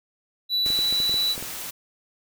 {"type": "tone", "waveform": "triangle", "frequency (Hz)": 3951, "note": "B7", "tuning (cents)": 0, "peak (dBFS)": -19, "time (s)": [0.49, 1.36], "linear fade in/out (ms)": 50}
{"type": "noise", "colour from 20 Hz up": "white", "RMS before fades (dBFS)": -34, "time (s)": [0.65, 1.71], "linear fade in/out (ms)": 10}
{"type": "clicks", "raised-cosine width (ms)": 2, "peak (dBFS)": -23, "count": 9, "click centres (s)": [0.663, 0.703, 0.79, 0.926, 1.002, 1.095, 1.142, 1.379, 1.426]}
{"effects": []}